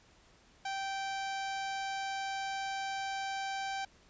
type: tone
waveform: sawtooth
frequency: 780 Hz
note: G5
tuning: 9 cents flat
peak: -31 dBFS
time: 0.65-3.85 s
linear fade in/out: 5 ms
effects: pink hiss -63 dBFS RMS until 4.09 s + resampled to 16000 Hz